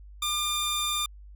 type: tone pair together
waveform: sawtooth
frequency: 1198 / 3594 Hz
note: D6 / A7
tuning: +34 / +36 cents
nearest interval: octave + perfect fifth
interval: 1902 cents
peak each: -27 dBFS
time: 0.22-1.06 s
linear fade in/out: 5 ms
effects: added 50 Hz sine -44 dBFS peak until 1.35 s